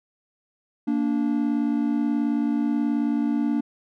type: tone pair together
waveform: triangle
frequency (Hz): 232.4 / 291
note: A#3 / D4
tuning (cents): -5 / -16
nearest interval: major third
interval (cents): 389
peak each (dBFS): -22 / -21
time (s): 0.87-3.61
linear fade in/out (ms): 10
effects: none